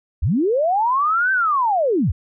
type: linear two-way sweep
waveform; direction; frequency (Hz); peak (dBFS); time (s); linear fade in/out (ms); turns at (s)
sine; up then down; 51.91 to 1568 to 51.91; -15; 0.22-2.12; 10; 1.32
effects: none